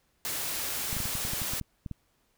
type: noise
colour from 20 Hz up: white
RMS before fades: -33 dBFS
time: 0.25-1.6 s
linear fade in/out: 0 ms
type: clicks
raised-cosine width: 5 ms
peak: -24 dBFS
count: 12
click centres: 0.929 / 0.967 / 1.003 / 1.056 / 1.153 / 1.251 / 1.334 / 1.418 / 1.535 / 1.613 / 1.862 / 1.913 s
effects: pink hiss -71 dBFS RMS until 2.37 s